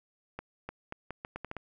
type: accelerating click train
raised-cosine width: 0.5 ms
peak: -23 dBFS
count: 9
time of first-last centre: 0.39-1.567 s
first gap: 300 ms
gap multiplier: 0.78
effects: none